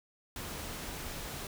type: noise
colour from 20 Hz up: pink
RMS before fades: -41 dBFS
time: 0.36-1.47 s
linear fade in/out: 2 ms
effects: none